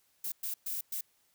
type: noise bursts at uneven times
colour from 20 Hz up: violet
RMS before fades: -36 dBFS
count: 4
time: 0.24-0.32 / 0.43-0.54 / 0.66-0.81 / 0.92-1.01 s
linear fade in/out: 5 ms
effects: white hiss -71 dBFS RMS until 1.34 s